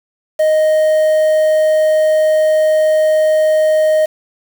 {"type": "tone with quantisation", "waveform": "triangle", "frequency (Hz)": 622.3, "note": "D#5", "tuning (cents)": 0, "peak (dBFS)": -7, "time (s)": [0.39, 4.06], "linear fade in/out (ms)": 10, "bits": 5, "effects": []}